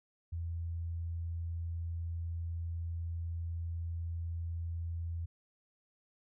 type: tone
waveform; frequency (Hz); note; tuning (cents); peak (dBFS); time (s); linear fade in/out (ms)
sine; 84; E2; +33; -35; 0.32-5.26; 10
effects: none